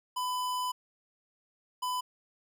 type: tone bursts at uneven times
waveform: square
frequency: 1001 Hz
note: B5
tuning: 23 cents sharp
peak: -31 dBFS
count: 2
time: 0.16-0.72 / 1.82-2.01 s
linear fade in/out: 10 ms
effects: none